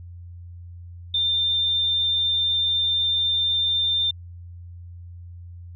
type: tone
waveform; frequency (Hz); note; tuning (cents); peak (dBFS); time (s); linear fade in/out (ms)
sine; 3594; A7; +36; -19; 1.14-4.11; 5
effects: added 87 Hz sine -37 dBFS peak until 5.75 s